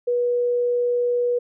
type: tone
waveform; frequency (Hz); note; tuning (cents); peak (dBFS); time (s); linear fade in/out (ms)
sine; 485.7; B4; -29; -18; 0.07-1.39; 10
effects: none